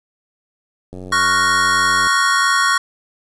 click train, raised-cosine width 2 ms, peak -20 dBFS, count 106, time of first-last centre 0.93-2.07 s, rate 92.1 Hz
square chord, Gb major seventh, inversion second, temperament equal, 1108.7 / 1396.9 / 1480 / 1864.7 Hz, Db6 / F6 / Gb6 / Bb6, 0 / 0 / 0 / 0 cents, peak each -17 / -21 / -21 / -20 dBFS, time 1.12-2.78 s, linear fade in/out 5 ms
effects resampled to 22050 Hz + 8-bit

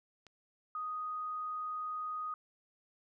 click, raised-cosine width 0.2 ms, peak -37 dBFS, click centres 0.267 s
sine tone, 1245 Hz, D#6, 1 cent sharp, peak -36 dBFS, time 0.75-2.34 s, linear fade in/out 2 ms
effects none

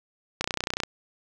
click train, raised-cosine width 0.2 ms, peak -9 dBFS, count 14, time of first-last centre 0.41-0.835 s, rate 30.6 Hz, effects none

